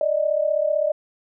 sine tone pair together, 586.6 / 622.3 Hz, D5 / D#5, -2 / 0 cents, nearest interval minor second, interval 102 cents, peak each -21 dBFS, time 0.01-0.92 s, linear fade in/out 2 ms, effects none

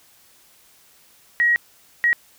sine tone bursts at uneven times, 1900 Hz, A#6, 33 cents sharp, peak -14 dBFS, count 2, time 1.4-1.56 / 2.04-2.13 s, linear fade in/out 0 ms, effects white hiss -54 dBFS RMS until 2.38 s

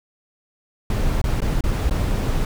brown noise with dropouts, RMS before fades -20 dBFS, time 0.9-2.45 s, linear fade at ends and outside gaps 2 ms, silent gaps 1.216-1.24 / 1.405-1.418 / 1.608-1.638 / 1.897-1.909 s, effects none

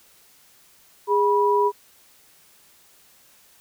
sine tone pair together, 410.6 / 976.6 Hz, G#4 / B5, -20 / -20 cents, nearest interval octave + minor third, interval 1500 cents, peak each -19 dBFS, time 1.07-1.72 s, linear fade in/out 50 ms, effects white hiss -55 dBFS RMS until 3.6 s

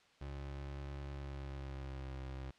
30% pulse tone with pitch glide, 69.7 to 66.17 Hz, C#2 to C2, +10 to +20 cents, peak -40 dBFS, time 0.21-2.51 s, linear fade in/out 5 ms, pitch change -90 cents, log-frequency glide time 1.16-2.16 s, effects white hiss -67 dBFS RMS until 2.58 s + low-pass 4000 Hz 12 dB/octave

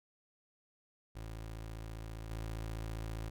25% pulse tone with level steps, 55 Hz, A1, in tune, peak -39 / -35 dBFS, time 1.15-3.3 s, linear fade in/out 10 ms, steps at 2.3 s, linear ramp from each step 10 ms, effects none

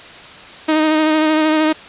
sawtooth tone with vibrato, 311.1 Hz, D#4, in tune, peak -8 dBFS, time 0.68-1.73 s, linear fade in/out 10 ms, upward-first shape sine, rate 13 Hz, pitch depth 24 cents each way, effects white hiss -36 dBFS RMS until 1.88 s + resampled to 8000 Hz

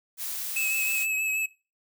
blue noise, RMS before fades -33 dBFS, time 0.17-1.07 s, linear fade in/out 50 ms
square tone with vibrato, 2583 Hz, E7, 36 cents flat, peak -26 dBFS, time 0.56-1.46 s, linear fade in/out 5 ms, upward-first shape triangle, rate 6.3 Hz, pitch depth 31 cents each way
effects noise-tail reverb RT60 0.3 s tail -20 dB re dry

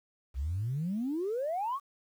sine exponential sweep, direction up, 60.5 to 1174.7 Hz, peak -29 dBFS, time 0.34-1.8 s, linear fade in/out 50 ms, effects tanh soft clip ceiling -26 dBFS + 10-bit

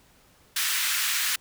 pink high-pass noise, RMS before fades -26 dBFS, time 0.56-1.36 s, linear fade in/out 5 ms, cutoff 1500 Hz, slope 24 dB/octave, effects pink hiss -59 dBFS RMS until 1.4 s

